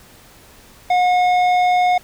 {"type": "tone with tanh clipping", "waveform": "sine", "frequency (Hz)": 723, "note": "F#5", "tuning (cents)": -40, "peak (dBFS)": -14, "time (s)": [0.9, 1.98], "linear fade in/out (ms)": 5, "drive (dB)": 11, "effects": ["pink hiss -46 dBFS RMS until 2.03 s"]}